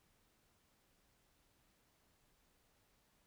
silence, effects pink hiss -75 dBFS RMS until 3.26 s

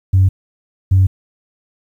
sine tone pair in turn, 94.6 / 94.6 Hz, F#2 / F#2, +39 / +39 cents, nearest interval unison, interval 0 cents, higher neither, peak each -6 dBFS, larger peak neither, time 0.13-0.29 / 0.91-1.07 s, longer neither, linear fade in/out 10 ms, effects tanh soft clip ceiling -4 dBFS + 8-bit

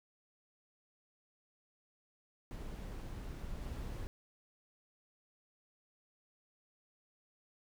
brown noise with level steps, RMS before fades -44 / -42 dBFS, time 2.51-4.07 s, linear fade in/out 0 ms, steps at 3.61 s, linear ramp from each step 10 ms, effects none

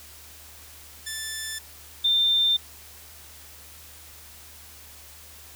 10% pulse / sine tone pair in turn, 1760 / 3590 Hz, A6 / A7, 0 / +34 cents, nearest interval octave, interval 1234 cents, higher second, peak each -22 / -18 dBFS, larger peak second, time 1.06-1.59 / 2.04-2.57 s, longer neither, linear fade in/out 10 ms, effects added 75 Hz sine -52 dBFS peak until 5.55 s + white hiss -47 dBFS RMS until 5.55 s

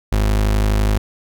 35% pulse tone, 52 Hz, G#1, 3 cents sharp, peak -12 dBFS, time 0.12-0.98 s, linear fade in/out 5 ms, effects none

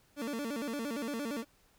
30% pulse tone with vibrato, 256.8 Hz, C4, 32 cents flat, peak -32 dBFS, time 0.16-1.45 s, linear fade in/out 50 ms, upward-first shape square, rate 8.7 Hz, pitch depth 210 cents each way, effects pink hiss -67 dBFS RMS until 1.78 s

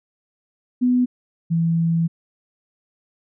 sine tone pair in turn, 248.7 / 165.99 Hz, B3 / E3, +12 / +12 cents, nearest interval perfect fifth, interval 700 cents, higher first, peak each -14 / -16 dBFS, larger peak first, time 0.81-1.06 / 1.5-2.08 s, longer second, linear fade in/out 20 ms, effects none

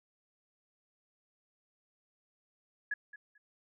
sine tone with echo, 1687 Hz, G#6, 27 cents sharp, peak -31 dBFS, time 2.91-2.94 s, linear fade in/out 5 ms, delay 220 ms, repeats 2, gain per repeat -15 dB, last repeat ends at 3.38 s, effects none

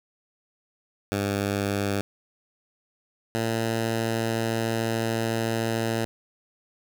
10% pulse tone pair in turn, 100.4 / 113.68 Hz, G2 / A#2, +42 / -43 cents, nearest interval major second, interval 215 cents, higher second, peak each -16 dBFS, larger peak neither, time 1.12-2.01 / 3.35-6.05 s, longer second, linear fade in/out 0 ms, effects none

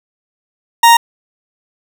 40% pulse tone, 932.3 Hz, A#5, in tune, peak -3 dBFS, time 0.83-0.97 s, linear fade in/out 5 ms, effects none

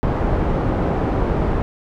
pink low-pass noise, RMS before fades -19 dBFS, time 0.03-1.62 s, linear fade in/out 0 ms, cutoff 870 Hz, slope 12 dB/octave, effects none

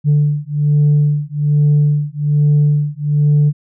sine beating tone pair, 146.83 / 148.03 Hz, D3 / D3, 0 / +14 cents, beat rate 1.2 Hz, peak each -12 / -12 dBFS, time 0.04-3.53 s, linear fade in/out 50 ms, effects tanh soft clip ceiling -6 dBFS

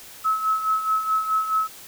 sine tone with tremolo, 1293 Hz, E6, 34 cents flat, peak -17 dBFS, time 0.24-1.68 s, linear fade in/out 20 ms, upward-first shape sine, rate 4.7 Hz, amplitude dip 65%, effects white hiss -43 dBFS RMS until 1.87 s

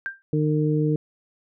sine tone with exponential decay, 1583 Hz, G6, 17 cents sharp, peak -22 dBFS, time 0.06-0.22 s, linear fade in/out 0 ms, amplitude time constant 33 ms
harmonic tone, 152.2 Hz, D#3, 38 cents flat, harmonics 1 / 2 / 3, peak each -21 / -24 / -26 dBFS, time 0.33-0.96 s, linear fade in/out 2 ms
effects none

